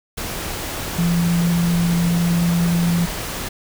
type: tone in noise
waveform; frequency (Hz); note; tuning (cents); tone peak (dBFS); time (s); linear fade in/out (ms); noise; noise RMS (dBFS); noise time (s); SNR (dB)
sine; 171.4; F3; -32; -15; 0.98-3.06; 10; pink; -27; 0.17-3.49; +9
effects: none